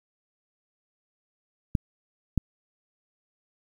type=clicks; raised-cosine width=5 ms; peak=-10 dBFS; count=2; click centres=1.752 / 2.377 s; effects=8-bit

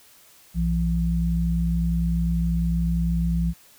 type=tone pair together; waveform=sine; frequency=60.59 / 169.2 Hz; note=B1 / E3; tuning=-32 / +45 cents; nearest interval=octave + tritone; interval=1777 cents; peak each=-23 / -22 dBFS; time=0.54-3.54 s; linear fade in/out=50 ms; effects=white hiss -53 dBFS RMS until 3.78 s

